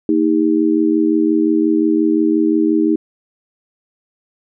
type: tone with amplitude modulation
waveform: sine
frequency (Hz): 315.4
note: D#4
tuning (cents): +24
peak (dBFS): -7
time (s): 0.09-2.96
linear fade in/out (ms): 2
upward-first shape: sine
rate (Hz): 85.7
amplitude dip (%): 95
effects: none